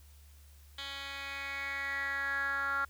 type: tone with band-pass filter sweep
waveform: 10% pulse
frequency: 277.2 Hz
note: C#4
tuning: in tune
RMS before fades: -36 dBFS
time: 0.78-2.85 s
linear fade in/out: 5 ms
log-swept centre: 3100 to 1400 Hz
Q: 6.2
effects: added 72 Hz sine -54 dBFS peak until 2.89 s + white hiss -64 dBFS RMS until 2.89 s